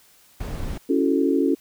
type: noise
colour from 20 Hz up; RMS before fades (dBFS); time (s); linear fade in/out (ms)
brown; -29; 0.4-0.78; 5
type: chord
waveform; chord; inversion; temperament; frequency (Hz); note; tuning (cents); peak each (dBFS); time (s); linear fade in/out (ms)
sine; F# minor seventh; second; equal; 277.2 / 329.6 / 370 / 440; C#4 / E4 / F#4 / A4; 0 / 0 / 0 / 0; -20 / -24 / -24 / -25; 0.89-1.55; 10
effects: white hiss -55 dBFS RMS until 1.6 s